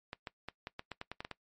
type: clicks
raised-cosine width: 0.3 ms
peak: -24 dBFS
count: 11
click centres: 0.131 / 0.272 / 0.486 / 0.671 / 0.794 / 0.917 / 1.014 / 1.116 / 1.205 / 1.249 / 1.313 s
effects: noise-tail reverb RT60 0.1 s tail -20 dB re dry + MP3 48 kbps